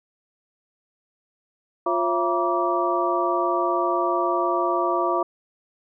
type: tone cluster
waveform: sine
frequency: 351.9 / 542 / 674 / 955 / 1162 Hz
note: F4 / C#5 / E5 / A#5 / D6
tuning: +13 / -39 / +38 / +42 / -19 cents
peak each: -25 / -30 / -25 / -27 / -25 dBFS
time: 1.86-5.23 s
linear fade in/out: 5 ms
effects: none